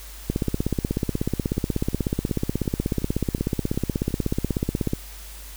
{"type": "two click trains", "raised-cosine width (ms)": 3, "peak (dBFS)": [-9, -24], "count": [77, 8], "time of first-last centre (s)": [[0.3, 4.934], [1.57, 4.106]], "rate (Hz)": [16.4, 2.76], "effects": ["added 50 Hz sine -39 dBFS peak until 5.56 s", "white hiss -43 dBFS RMS until 5.56 s"]}